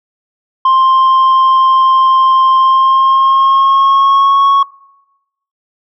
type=tone with pitch glide; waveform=sine; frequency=1052 to 1105.6 Hz; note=C6 to C#6; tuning=+9 to -5 cents; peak=-3 dBFS; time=0.65-4.63 s; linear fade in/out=5 ms; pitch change=+86 cents; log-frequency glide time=2.58-4.45 s; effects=noise-tail reverb RT60 0.9 s tail -22 dB re dry + tanh soft clip ceiling -5 dBFS